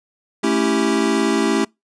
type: chord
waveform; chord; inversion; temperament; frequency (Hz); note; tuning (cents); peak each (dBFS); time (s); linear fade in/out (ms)
square; A dominant seventh; none; equal; 220 / 277.2 / 329.6 / 392; A3 / C#4 / E4 / G4; 0 / 0 / 0 / 0; -22; 0.43-1.65; 10
effects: noise-tail reverb RT60 0.2 s tail -26 dB re dry + resampled to 22050 Hz